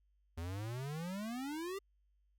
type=exponential sweep; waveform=square; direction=up; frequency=79.8 to 404.1 Hz; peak=-40 dBFS; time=0.37-1.79 s; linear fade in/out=10 ms; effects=added 50 Hz sine -70 dBFS peak until 2.38 s